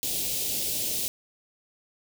white band-stop noise, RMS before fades -29 dBFS, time 0.03-1.08 s, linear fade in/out 0 ms, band 600 to 2800 Hz, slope 24 dB/octave, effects none

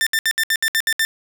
sawtooth tone bursts, 1789 Hz, A6, 28 cents sharp, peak -12 dBFS, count 9, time 0.01-1.05 s, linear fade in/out 0 ms, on 56 ms, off 67 ms, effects none

